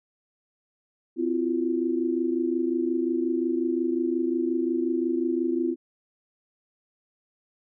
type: tone cluster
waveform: sine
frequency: 257.6 / 335.1 / 360.7 Hz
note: C4 / E4 / F#4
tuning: -27 / +29 / -44 cents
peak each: -28 / -25 / -30 dBFS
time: 1.16-5.76 s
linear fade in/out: 50 ms
effects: none